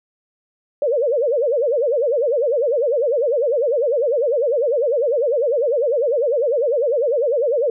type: tone with vibrato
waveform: sine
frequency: 523.3 Hz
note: C5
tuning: in tune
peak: -15 dBFS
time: 0.82-7.7 s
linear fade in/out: 2 ms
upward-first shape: sine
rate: 10 Hz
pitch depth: 250 cents each way
effects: none